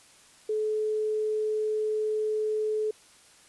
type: tone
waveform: sine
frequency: 430 Hz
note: A4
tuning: 40 cents flat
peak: -25 dBFS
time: 0.49-2.91 s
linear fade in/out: 5 ms
effects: white hiss -56 dBFS RMS until 3.48 s + resampled to 24000 Hz